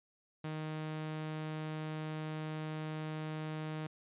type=tone; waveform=sawtooth; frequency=155.56 Hz; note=D#3; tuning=in tune; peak=-34 dBFS; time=0.44-3.87 s; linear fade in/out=5 ms; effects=resampled to 8000 Hz